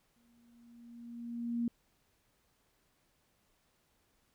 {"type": "tone with exponential growth", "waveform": "sine", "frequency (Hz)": 235.8, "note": "A#3", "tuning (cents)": 20, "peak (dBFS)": -29, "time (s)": [0.16, 1.68], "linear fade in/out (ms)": 2, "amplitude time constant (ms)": 330, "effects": ["pink hiss -74 dBFS RMS until 4.34 s"]}